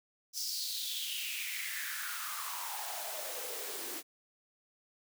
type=noise with high-pass filter sweep; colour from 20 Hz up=white; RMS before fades=-39 dBFS; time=0.33-4.03 s; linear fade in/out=50 ms; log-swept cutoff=5500 to 320 Hz; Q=5.5; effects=none